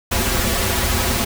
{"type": "noise with comb filter", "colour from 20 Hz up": "pink", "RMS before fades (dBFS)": -19, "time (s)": [0.11, 1.25], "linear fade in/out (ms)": 10, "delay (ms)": 6.6, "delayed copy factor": -0.95, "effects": []}